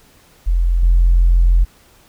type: tone with level steps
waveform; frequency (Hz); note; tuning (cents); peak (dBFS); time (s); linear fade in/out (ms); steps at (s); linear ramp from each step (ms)
sine; 43.17; F1; -19; -11 / -7; 0.46-1.65; 20; 0.83; 2
effects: tanh soft clip ceiling -4 dBFS + pink hiss -50 dBFS RMS until 2.08 s